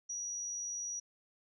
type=tone; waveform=sine; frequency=5800 Hz; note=F#8; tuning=35 cents flat; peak=-37 dBFS; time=0.09-1 s; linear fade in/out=10 ms; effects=none